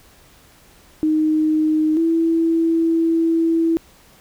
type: tone pair in turn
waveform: sine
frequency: 310.6 / 329.1 Hz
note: D#4 / E4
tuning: -3 / -3 cents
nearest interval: minor second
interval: 100 cents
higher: second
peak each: -14 dBFS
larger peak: neither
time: 1.03-1.97 / 1.97-3.77 s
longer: second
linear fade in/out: 0 ms
effects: pink hiss -50 dBFS RMS until 4.2 s